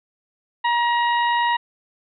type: harmonic tone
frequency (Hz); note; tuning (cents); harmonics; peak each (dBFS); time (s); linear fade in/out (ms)
950; A#5; +33; 1 / 2 / 3 / 4; -18 / -24 / -30 / -33; 0.64-1.57; 10
effects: none